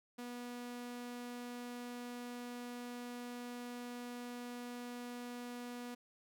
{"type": "tone", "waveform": "sawtooth", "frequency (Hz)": 243.3, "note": "B3", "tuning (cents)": -26, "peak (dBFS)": -40, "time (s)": [0.18, 5.95], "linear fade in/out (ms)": 10, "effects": []}